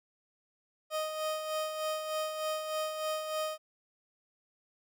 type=tone with tremolo; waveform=30% pulse; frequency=622.3 Hz; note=D#5; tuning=in tune; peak=-28 dBFS; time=0.9-3.58 s; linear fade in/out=50 ms; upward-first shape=sine; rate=3.3 Hz; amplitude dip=50%; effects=none